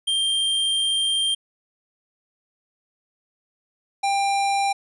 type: tone pair in turn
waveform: square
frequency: 3178 / 794.5 Hz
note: G7 / G5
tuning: +23 / +23 cents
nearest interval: 2 octaves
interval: 2400 cents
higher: first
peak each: -20 / -20 dBFS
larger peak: neither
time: 0.07-1.35 / 4.03-4.73 s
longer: first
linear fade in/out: 10 ms
effects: resampled to 24000 Hz